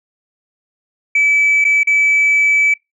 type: tone with dropouts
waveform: sine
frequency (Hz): 2301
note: D7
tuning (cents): -36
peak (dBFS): -8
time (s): 1.15-2.74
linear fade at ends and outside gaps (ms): 5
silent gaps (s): 1.643-1.649 / 1.833-1.871
effects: noise-tail reverb RT60 0.2 s tail -26 dB re dry + tanh soft clip ceiling -7 dBFS